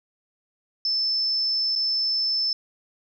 sine tone with dropouts, 5274 Hz, E8, in tune, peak -21 dBFS, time 0.85-2.53 s, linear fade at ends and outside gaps 2 ms, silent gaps 1.754-1.759 s, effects 10-bit

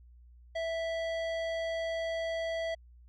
square tone with low-pass filter, 658 Hz, E5, 3 cents flat, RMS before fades -34 dBFS, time 0.55-2.75 s, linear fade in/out 10 ms, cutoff 3600 Hz, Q 0.91, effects added 60 Hz sine -53 dBFS peak until 3.08 s

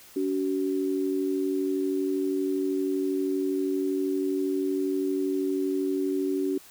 sine tone pair together, 284.5 / 377.1 Hz, C#4 / F#4, +45 / +33 cents, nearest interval perfect fourth, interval 488 cents, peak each -27 dBFS, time 0.16-6.58 s, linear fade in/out 5 ms, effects white hiss -51 dBFS RMS until 6.7 s

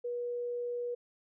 sine tone, 483.4 Hz, B4, 37 cents flat, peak -33 dBFS, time 0.04-0.95 s, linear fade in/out 10 ms, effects none

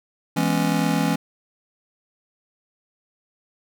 square chord, C# minor seventh, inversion first, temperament just, 166.31 / 207.9 / 249.5 / 277.2 Hz, E3 / G#3 / B3 / C#4, +16 / +2 / +18 / 0 cents, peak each -24 / -26 / -28 / -25 dBFS, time 0.36-1.16 s, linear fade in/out 10 ms, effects none

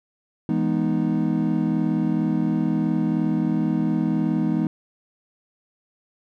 triangle chord, E major seventh, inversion none, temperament equal, 164.81 / 207.7 / 246.9 / 311.1 Hz, E3 / G#3 / B3 / D#4, 0 / 0 / 0 / 0 cents, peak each -23 dBFS, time 0.49-4.67 s, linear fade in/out 2 ms, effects none

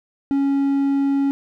triangle tone, 277.2 Hz, C#4, in tune, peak -14 dBFS, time 0.31-1.31 s, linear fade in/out 0 ms, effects none

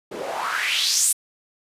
white noise with band-pass filter sweep, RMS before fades -23 dBFS, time 0.11-1.13 s, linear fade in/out 10 ms, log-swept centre 350 to 10000 Hz, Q 3.9, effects resampled to 32000 Hz

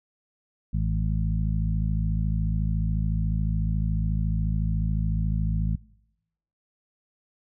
harmonic tone with a mistuned harmonic, 54 Hz, A1, 32 cents flat, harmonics 1 / 2 / 3 / 4, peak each -25 / -28 / -29 / -35 dBFS, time 0.73-5.76 s, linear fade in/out 10 ms, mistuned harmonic 4, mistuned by -21 cents, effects noise-tail reverb RT60 0.9 s tail -23 dB re dry

